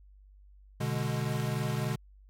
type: chord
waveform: square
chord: G# diminished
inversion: first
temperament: equal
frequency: 123.47 / 146.83 / 207.7 Hz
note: B2 / D3 / G#3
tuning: 0 / 0 / 0 cents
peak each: -33 / -34 / -38 dBFS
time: 0.8-1.96 s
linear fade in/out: 10 ms
effects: added 49 Hz sine -53 dBFS peak until 2.29 s + AAC 64 kbps